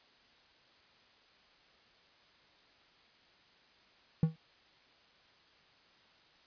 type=tone with exponential decay; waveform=triangle; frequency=160 Hz; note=D#3; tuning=49 cents sharp; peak=-19 dBFS; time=4.23-4.36 s; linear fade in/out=2 ms; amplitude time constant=28 ms; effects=white hiss -64 dBFS RMS until 6.46 s + resampled to 11025 Hz